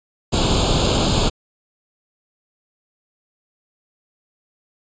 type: noise with comb filter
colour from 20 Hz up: pink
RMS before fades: -17 dBFS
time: 0.32-1.3 s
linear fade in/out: 20 ms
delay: 0.26 ms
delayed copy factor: +0.9
effects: resampled to 16000 Hz